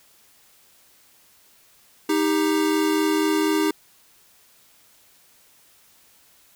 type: tone pair together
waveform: square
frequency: 312.8 / 396.9 Hz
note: D#4 / G4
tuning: +9 / +22 cents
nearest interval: major third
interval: 413 cents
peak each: -21 / -24 dBFS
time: 2.09-3.71 s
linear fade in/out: 5 ms
effects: white hiss -56 dBFS RMS until 6.55 s